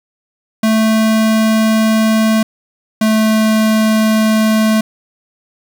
square tone pair in turn, 220 / 218.2 Hz, A3 / A3, 0 / -14 cents, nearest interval unison, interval 14 cents, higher first, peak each -10 dBFS, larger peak neither, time 0.63-2.43 / 3.01-4.81 s, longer neither, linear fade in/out 5 ms, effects 8-bit

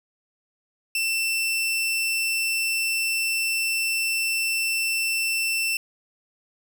sawtooth tone, 2680 Hz, E7, 28 cents sharp, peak -19 dBFS, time 0.95-5.77 s, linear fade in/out 2 ms, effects none

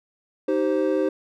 triangle chord, C minor, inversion first, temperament equal with one note detuned, 311.1 / 387 / 523.3 Hz, Eb4 / G4 / C5, 0 / -22 / 0 cents, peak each -22 dBFS, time 0.48-1.09 s, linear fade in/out 5 ms, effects none

